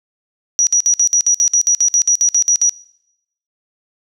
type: tone bursts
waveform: sine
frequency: 5810 Hz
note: F#8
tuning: 32 cents flat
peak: -9 dBFS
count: 16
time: 0.59-2.694 s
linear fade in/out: 0 ms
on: 79 ms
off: 56 ms
effects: noise-tail reverb RT60 0.8 s tail -22 dB re dry